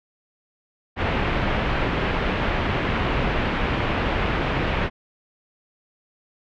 pink low-pass noise, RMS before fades -23 dBFS, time 0.96-4.9 s, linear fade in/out 50 ms, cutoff 2900 Hz, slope 24 dB/octave, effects none

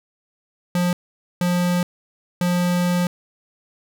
square tone bursts at uneven times, 177.1 Hz, F3, 24 cents sharp, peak -18 dBFS, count 3, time 0.75-0.93 / 1.41-1.83 / 2.41-3.07 s, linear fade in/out 2 ms, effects none

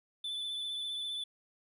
triangle tone with vibrato, 3500 Hz, A7, 10 cents flat, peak -34 dBFS, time 0.24-1.24 s, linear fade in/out 5 ms, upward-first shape triangle, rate 15 Hz, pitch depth 27 cents each way, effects none

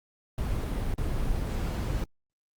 brown noise with dropouts, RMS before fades -29 dBFS, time 0.38-2.04 s, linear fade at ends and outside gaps 2 ms, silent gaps 0.94-0.98 s, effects Opus 24 kbps

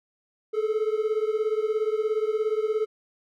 triangle beating tone pair, 426.8 / 443.8 Hz, G#4 / A4, +47 / +15 cents, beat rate 17 Hz, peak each -23 / -25 dBFS, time 0.53-2.86 s, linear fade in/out 20 ms, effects none

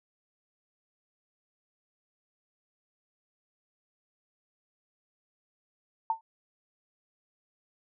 sine tone with exponential decay, 898 Hz, A5, 35 cents sharp, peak -21 dBFS, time 6.1-6.21 s, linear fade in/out 2 ms, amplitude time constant 23 ms, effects none

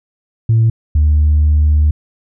sine tone pair in turn, 113 / 75.42 Hz, A2 / D2, +47 / +47 cents, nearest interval perfect fifth, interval 700 cents, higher first, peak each -6 dBFS, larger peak neither, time 0.49-0.7 / 0.95-1.91 s, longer second, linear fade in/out 5 ms, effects tanh soft clip ceiling -5 dBFS

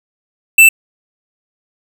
square tone, 2660 Hz, E7, 15 cents sharp, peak -3 dBFS, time 0.58-0.69 s, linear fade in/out 5 ms, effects none

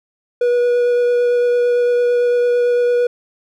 triangle tone with vibrato, 485.2 Hz, B4, 31 cents flat, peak -10 dBFS, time 0.41-3.07 s, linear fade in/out 5 ms, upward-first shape triangle, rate 8.9 Hz, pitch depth 11 cents each way, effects none

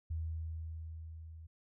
sine tone with level ramp, 80.6 Hz, E2, 38 cents flat, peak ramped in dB -34 to -48 dBFS, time 0.1-1.47 s, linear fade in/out 10 ms, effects none

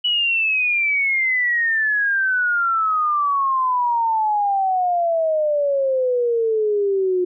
sine exponential sweep, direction down, 2960 to 357.2 Hz, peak -16 dBFS, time 0.04-7.25 s, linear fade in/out 10 ms, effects none

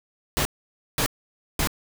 pink noise bursts, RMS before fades -23 dBFS, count 3, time 0.37-1.673 s, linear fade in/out 0 ms, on 81 ms, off 530 ms, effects none

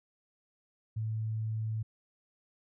sine tone, 110 Hz, A2, in tune, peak -31 dBFS, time 0.96-1.83 s, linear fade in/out 10 ms, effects none

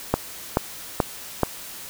click train, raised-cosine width 1 ms, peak -3 dBFS, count 4, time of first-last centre 0.14-1.433 s, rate 2.32 Hz, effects white hiss -38 dBFS RMS until 1.89 s

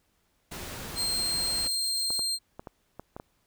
pink noise, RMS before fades -39 dBFS, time 0.51-1.68 s, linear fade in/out 10 ms
30% pulse tone, 4186 Hz, C8, in tune, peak -24 dBFS, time 0.95-2.39 s, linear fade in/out 50 ms
violet noise with tremolo, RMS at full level -40 dBFS, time 0.98-2.2 s, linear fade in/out 0 ms, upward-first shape triangle, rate 7.1 Hz, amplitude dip 50%
clicks, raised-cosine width 1 ms, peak -25 dBFS, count 7, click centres 2.105 / 2.193 / 2.595 / 2.672 / 2.996 / 3.165 / 3.199 s
effects pink hiss -71 dBFS RMS until 3.46 s

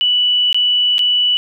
sine tone with dropouts, 2960 Hz, F#7, in tune, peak -11 dBFS, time 0.01-1.37 s, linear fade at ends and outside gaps 0 ms, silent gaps 0.528-0.545 / 0.982-0.992 s, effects none

